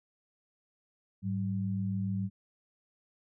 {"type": "tone pair together", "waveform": "sine", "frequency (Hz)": [104.1, 191.25], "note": ["G#2", "G3"], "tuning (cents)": [5, -42], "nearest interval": "major seventh", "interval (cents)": 1053, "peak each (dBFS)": [-33, -32], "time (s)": [1.22, 2.3], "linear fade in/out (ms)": 50, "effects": []}